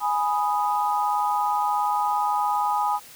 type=chord; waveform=sine; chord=G# minor; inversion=none; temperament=equal; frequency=830.6 / 987.8 / 1244.5 Hz; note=G#5 / B5 / D#6; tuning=0 / 0 / 0 cents; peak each=-23 / -26 / -27 dBFS; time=0-3 s; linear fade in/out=50 ms; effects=white hiss -46 dBFS RMS until 3.15 s